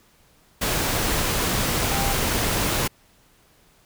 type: tone in noise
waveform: sine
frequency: 795 Hz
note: G5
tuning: 24 cents sharp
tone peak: -28 dBFS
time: 1.91-2.13 s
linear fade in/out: 10 ms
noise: pink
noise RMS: -23 dBFS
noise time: 0.61-2.88 s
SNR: -8 dB
effects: pink hiss -58 dBFS RMS until 3.85 s